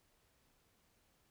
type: silence
effects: pink hiss -74 dBFS RMS until 1.3 s